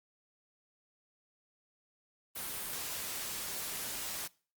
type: noise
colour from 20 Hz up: white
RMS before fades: -39 dBFS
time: 2.35-4.28 s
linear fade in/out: 20 ms
effects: noise-tail reverb RT60 0.4 s tail -23 dB re dry + Opus 32 kbps